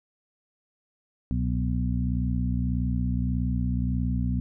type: harmonic tone with a mistuned harmonic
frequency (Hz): 61.7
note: B1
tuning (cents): -1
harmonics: 1 / 2 / 3 / 4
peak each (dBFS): -27 / -29 / -30 / -31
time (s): 1.31-4.4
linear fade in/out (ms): 0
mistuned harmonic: 1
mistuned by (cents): +130
effects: none